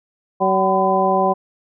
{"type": "harmonic tone with a mistuned harmonic", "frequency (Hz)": 190, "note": "F#3", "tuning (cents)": 46, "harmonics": [1, 2, 3, 4, 5], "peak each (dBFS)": [-23, -21, -20, -18, -20], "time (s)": [0.4, 1.34], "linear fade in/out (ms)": 20, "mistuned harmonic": 5, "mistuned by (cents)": 100, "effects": []}